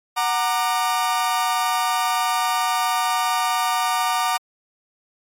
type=chord; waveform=40% pulse; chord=Gb augmented; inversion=none; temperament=equal with one note detuned; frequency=740 / 932.3 / 1196.6 Hz; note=Gb5 / Bb5 / D6; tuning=0 / 0 / +32 cents; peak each=-23 dBFS; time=0.16-4.38 s; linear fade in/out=20 ms; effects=AAC 48 kbps